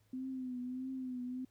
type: tone with vibrato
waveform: sine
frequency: 255.3 Hz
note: C4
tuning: 42 cents flat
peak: -38 dBFS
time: 0.13-1.45 s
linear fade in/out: 5 ms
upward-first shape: triangle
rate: 1.6 Hz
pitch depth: 63 cents each way
effects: added 105 Hz sine -70 dBFS peak until 1.5 s + pink hiss -75 dBFS RMS until 1.5 s